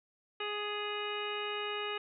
harmonic tone with a mistuned harmonic, 415.3 Hz, G#4, in tune, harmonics 1 / 2 / 3 / 4 / 5 / 6 / 7 / 9, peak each -39 / -45 / -41 / -46 / -46 / -43 / -41 / -50 dBFS, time 0.4-1.98 s, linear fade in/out 5 ms, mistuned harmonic 4, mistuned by +21 cents, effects none

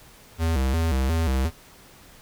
square tone with vibrato, 73.42 Hz, D2, in tune, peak -21 dBFS, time 0.38-1.51 s, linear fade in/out 50 ms, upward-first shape square, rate 2.8 Hz, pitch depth 190 cents each way, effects pink hiss -50 dBFS RMS until 2.21 s

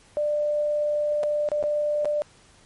sine tone with dropouts, 594 Hz, D5, 20 cents sharp, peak -21 dBFS, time 0.17-2.22 s, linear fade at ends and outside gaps 0 ms, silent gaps 1.232-1.236 / 1.488-1.517 / 1.627-1.638 / 2.047-2.055 s, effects pink hiss -55 dBFS RMS until 2.65 s + MP3 48 kbps

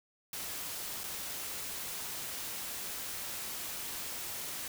white noise with dropouts, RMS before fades -40 dBFS, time 0.33-4.68 s, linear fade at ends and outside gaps 2 ms, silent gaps 1.035-1.039 s, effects none

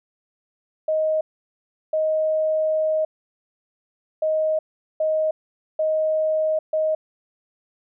sine tone bursts at uneven times, 626 Hz, D#5, 10 cents sharp, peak -18 dBFS, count 6, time 0.88-1.21 / 1.93-3.05 / 4.22-4.59 / 5-5.31 / 5.79-6.59 / 6.73-6.95 s, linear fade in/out 5 ms, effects none

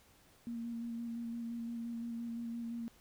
sine tone with vibrato, 233.1 Hz, A#3, in tune, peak -38 dBFS, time 0.47-2.88 s, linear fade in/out 0 ms, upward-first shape square, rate 5.8 Hz, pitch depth 15 cents each way, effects pink hiss -65 dBFS RMS until 3 s

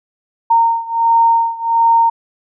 sine beating tone pair, 920 / 921.4 Hz, A#5 / A#5, -23 / -20 cents, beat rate 1.4 Hz, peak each -12 / -14 dBFS, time 0.5-2.1 s, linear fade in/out 10 ms, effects none

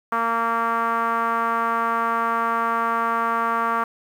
5% pulse tone with low-pass filter, 230 Hz, A#3, 23 cents flat, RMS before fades -22 dBFS, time 0.12-3.84 s, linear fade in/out 5 ms, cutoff 1200 Hz, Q 3.7, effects 8-bit

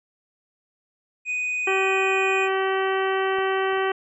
triangle tone with pitch glide, 2489 to 2472 Hz, D#7 to D#7, 0 to -12 cents, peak -22 dBFS, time 1.25-2.49 s, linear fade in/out 50 ms, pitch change -12 cents, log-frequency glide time 1.58-2.35 s
harmonic tone, 383.5 Hz, G4, 38 cents flat, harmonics 1 / 2 / 3 / 4 / 5 / 6 / 7 / 8, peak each -23 / -28 / -29 / -31 / -31 / -39 / -37 / -37 dBFS, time 1.67-3.92 s, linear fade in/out 5 ms
clicks, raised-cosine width 1 ms, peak -26 / -34 / -35 dBFS, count 3, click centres 3.386 / 3.731 / 3.774 s
effects resampled to 22050 Hz

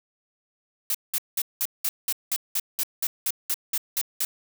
blue noise bursts, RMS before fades -25 dBFS, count 15, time 0.9-4.25 s, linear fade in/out 2 ms, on 46 ms, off 190 ms, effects none

